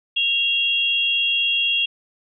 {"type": "tone pair together", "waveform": "sine", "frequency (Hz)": [2768, 3292], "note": ["F7", "G#7"], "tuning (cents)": [-16, -16], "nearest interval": "minor third", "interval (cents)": 300, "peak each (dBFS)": -20, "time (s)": [0.16, 1.86], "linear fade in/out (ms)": 10, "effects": []}